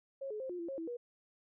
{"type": "tone with pitch steps", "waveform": "sine", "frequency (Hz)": [544, 425.8, 525, 355.7, 338.8, 542, 328.3, 481.7], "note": ["C#5", "G#4", "C5", "F4", "E4", "C#5", "E4", "B4"], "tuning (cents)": [-33, 43, 6, 32, 48, -39, -7, -43], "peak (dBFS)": -38, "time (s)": [0.21, 0.97], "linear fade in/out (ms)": 10, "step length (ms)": 95, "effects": []}